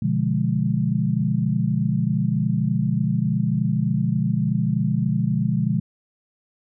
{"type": "chord", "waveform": "sine", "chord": "B diminished seventh", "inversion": "none", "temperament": "equal", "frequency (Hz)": [123.47, 146.83, 174.61, 207.7], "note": ["B2", "D3", "F3", "Ab3"], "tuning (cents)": [0, 0, 0, 0], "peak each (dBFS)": -24, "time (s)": [0.02, 5.8], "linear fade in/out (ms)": 5, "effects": []}